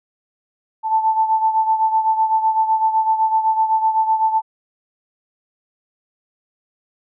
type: beating tone pair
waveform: sine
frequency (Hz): 880 / 887.9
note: A5 / A5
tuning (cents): 0 / +15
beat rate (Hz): 7.9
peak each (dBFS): -15 / -21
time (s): 0.83-4.42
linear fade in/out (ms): 50
effects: none